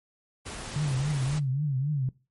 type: noise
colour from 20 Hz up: pink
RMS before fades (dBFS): -38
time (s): 0.45-1.4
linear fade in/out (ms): 20
type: tone with vibrato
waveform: sine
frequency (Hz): 140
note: C#3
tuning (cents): +18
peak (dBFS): -24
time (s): 0.76-2.09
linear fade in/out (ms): 2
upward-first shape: triangle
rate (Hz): 3.7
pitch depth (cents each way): 170
effects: noise-tail reverb RT60 0.3 s tail -21 dB re dry + MP3 48 kbps